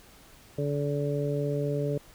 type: harmonic tone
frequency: 144.2 Hz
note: D3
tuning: 31 cents flat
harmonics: 1 / 2 / 3 / 4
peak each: -29 / -35 / -31 / -34 dBFS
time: 0.58-1.98 s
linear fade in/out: 5 ms
effects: pink hiss -54 dBFS RMS until 2.14 s